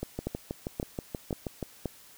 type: two click trains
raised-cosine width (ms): 2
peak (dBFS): -19 / -17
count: 11 / 4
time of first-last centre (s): 0.03-1.627 / 0.27-1.857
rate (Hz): 6.26 / 1.89
effects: white hiss -54 dBFS RMS until 2.17 s